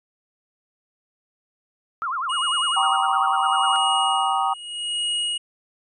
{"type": "tone with vibrato", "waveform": "sine", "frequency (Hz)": 1200, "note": "D6", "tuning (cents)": 37, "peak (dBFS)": -23, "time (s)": [2.02, 3.76], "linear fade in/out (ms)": 0, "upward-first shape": "sine", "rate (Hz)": 10, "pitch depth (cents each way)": 280}
{"type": "tone with tremolo", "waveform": "square", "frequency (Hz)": 2885, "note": "F#7", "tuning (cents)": -44, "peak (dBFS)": -22, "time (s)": [2.29, 5.38], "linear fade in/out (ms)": 10, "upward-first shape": "sine", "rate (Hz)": 0.79, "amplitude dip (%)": 85}
{"type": "chord", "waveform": "sine", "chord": "Eb dominant seventh", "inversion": "first", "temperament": "just", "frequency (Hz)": [777.8, 933.4, 1120.1, 1244.5], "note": ["G5", "Bb5", "Db6", "Eb6"], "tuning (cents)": [-14, 2, 18, 0], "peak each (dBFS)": [-23, -25, -28, -24], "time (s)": [2.76, 4.54], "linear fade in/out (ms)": 10}
{"effects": ["resampled to 24000 Hz"]}